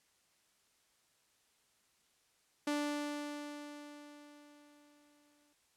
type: tone with exponential decay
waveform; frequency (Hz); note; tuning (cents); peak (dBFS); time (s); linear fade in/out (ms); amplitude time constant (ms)
sawtooth; 293.3; D4; -2; -28; 2.67-5.53; 5; 620
effects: white hiss -73 dBFS RMS until 5.76 s + low-pass 10000 Hz 12 dB/octave